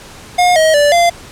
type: tone with pitch steps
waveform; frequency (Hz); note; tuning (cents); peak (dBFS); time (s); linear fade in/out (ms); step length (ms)
square; 716 / 633 / 583 / 690; F5 / D#5 / D5 / F5; +43 / +30 / -13 / -21; -8; 0.38-1.1; 10; 180
effects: pink hiss -35 dBFS RMS until 1.31 s + low-pass 10000 Hz 12 dB/octave